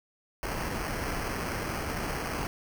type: noise with sample-and-hold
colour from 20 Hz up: pink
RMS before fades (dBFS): -33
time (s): 0.43-2.47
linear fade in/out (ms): 0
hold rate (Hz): 3675
effects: none